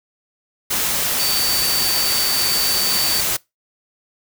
sine tone in noise, 4572 Hz, D8, 47 cents flat, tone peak -20 dBFS, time 1.19-3.21 s, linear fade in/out 10 ms, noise white, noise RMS -20 dBFS, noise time 0.7-3.37 s, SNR -3 dB, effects noise-tail reverb RT60 0.2 s tail -23 dB re dry

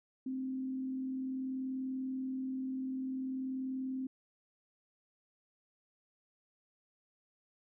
sine tone with frequency modulation, 261.6 Hz, C4, in tune, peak -35 dBFS, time 0.26-4.07 s, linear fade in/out 5 ms, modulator 40.5 Hz, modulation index 0.21, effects none

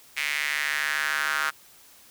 square tone with high-pass filter sweep, 73.42 Hz, D2, in tune, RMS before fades -27 dBFS, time 0.16-1.51 s, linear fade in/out 20 ms, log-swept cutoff 2200 to 1400 Hz, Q 4.1, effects white hiss -53 dBFS RMS until 2.1 s

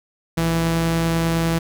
sawtooth tone pair together, 58.48 / 165.4 Hz, A#1 / E3, +6 / +6 cents, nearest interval octave + tritone, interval 1800 cents, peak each -25 / -14 dBFS, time 0.37-1.59 s, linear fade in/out 10 ms, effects none

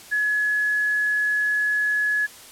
sine tone, 1695 Hz, G#6, 35 cents sharp, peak -19 dBFS, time 0.11-2.27 s, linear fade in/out 20 ms, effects white hiss -44 dBFS RMS until 2.51 s + low-pass 12000 Hz 12 dB/octave

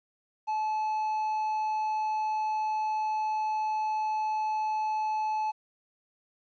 triangle tone, 863 Hz, A5, 34 cents flat, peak -25 dBFS, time 0.47-5.52 s, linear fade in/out 20 ms, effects resampled to 16000 Hz + 11-bit

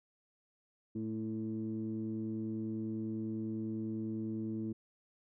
15% pulse tone with low-pass filter, 110 Hz, A2, in tune, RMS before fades -38 dBFS, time 0.95-4.73 s, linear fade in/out 10 ms, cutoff 280 Hz, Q 9.9, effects none

